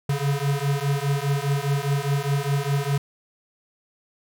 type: beating tone pair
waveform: square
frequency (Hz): 138.59 / 143.49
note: C#3 / D3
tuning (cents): 0 / -40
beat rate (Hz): 4.9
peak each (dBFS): -25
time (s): 0.09-2.98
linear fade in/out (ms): 5
effects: none